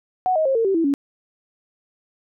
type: tone with pitch steps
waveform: sine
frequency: 740 / 629.5 / 535.5 / 455.5 / 387.5 / 329.6 / 280.4 Hz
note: F#5 / D#5 / C5 / A#4 / G4 / E4 / C#4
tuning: 0 / +20 / +40 / -40 / -20 / 0 / +20 cents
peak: -16 dBFS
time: 0.26-0.939 s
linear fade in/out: 0 ms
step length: 97 ms
effects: none